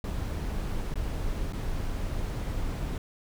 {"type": "noise with dropouts", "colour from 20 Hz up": "brown", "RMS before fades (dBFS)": -31, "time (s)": [0.04, 2.98], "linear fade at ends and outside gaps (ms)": 2, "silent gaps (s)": [[0.941, 0.956], [1.525, 1.532]], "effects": []}